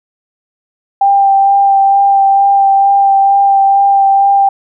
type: tone with vibrato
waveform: sine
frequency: 790 Hz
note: G5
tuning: 13 cents sharp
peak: -5 dBFS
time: 1.01-4.49 s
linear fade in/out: 5 ms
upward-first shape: sine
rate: 2.2 Hz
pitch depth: 13 cents each way
effects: none